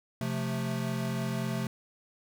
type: chord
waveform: square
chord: F major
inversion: second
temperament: equal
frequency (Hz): 130.81 / 174.61 / 220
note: C3 / F3 / A3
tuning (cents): 0 / 0 / 0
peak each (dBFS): -34 / -37 / -35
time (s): 0.21-1.67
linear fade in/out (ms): 2
effects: none